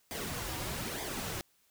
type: noise with flanger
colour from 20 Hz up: pink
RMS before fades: -38 dBFS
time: 0.11-1.41 s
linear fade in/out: 0 ms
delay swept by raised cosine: 0.71 to 4.71 ms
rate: 1.1 Hz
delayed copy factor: -0.6
effects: white hiss -70 dBFS RMS until 1.7 s